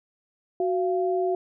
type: tone pair together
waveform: sine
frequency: 370 / 689 Hz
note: F#4 / F5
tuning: 0 / -24 cents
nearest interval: major seventh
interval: 1076 cents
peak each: -23 / -27 dBFS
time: 0.6-1.35 s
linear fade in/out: 2 ms
effects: none